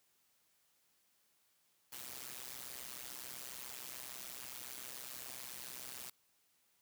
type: noise with amplitude modulation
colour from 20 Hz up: white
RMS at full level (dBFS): -44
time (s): 1.92-6.1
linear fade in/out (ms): 5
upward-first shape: sine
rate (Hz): 127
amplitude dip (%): 95
effects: white hiss -75 dBFS RMS until 6.81 s + high-pass 60 Hz 12 dB/octave